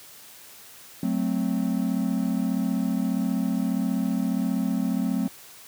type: chord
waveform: triangle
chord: F# diminished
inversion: none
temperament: equal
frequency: 185 / 220 / 261.6 Hz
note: F#3 / A3 / C4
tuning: 0 / 0 / 0 cents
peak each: -25 dBFS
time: 1.03-5.28 s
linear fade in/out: 2 ms
effects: white hiss -47 dBFS RMS until 5.67 s + high-pass 80 Hz 12 dB/octave